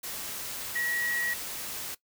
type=tone in noise; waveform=sine; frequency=1913 Hz; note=A#6; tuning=44 cents sharp; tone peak=-28 dBFS; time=0.75-1.34 s; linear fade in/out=10 ms; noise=white; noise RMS=-37 dBFS; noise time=0.03-1.95 s; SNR=+6 dB; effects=noise-tail reverb RT60 0.1 s tail -19 dB re dry